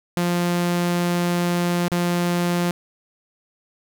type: tone with dropouts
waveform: sawtooth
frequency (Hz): 174.8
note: F3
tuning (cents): +2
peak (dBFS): -15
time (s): 0.17-2.71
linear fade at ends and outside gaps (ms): 0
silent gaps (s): 1.882-1.918
effects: none